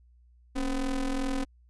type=ring-modulated tone; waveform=square; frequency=125.7 Hz; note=B2; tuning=31 cents sharp; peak=-25 dBFS; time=0.55-1.45 s; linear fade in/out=20 ms; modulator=147 Hz; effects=added 60 Hz sine -56 dBFS peak until 1.69 s + resampled to 24000 Hz